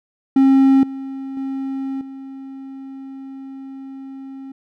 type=tone with level steps; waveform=triangle; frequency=269 Hz; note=C4; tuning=48 cents sharp; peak=-7 / -24 / -20 / -29 dBFS; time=0.36-4.52 s; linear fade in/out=5 ms; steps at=0.83 / 1.37 / 2.01 s; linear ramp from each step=2 ms; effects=none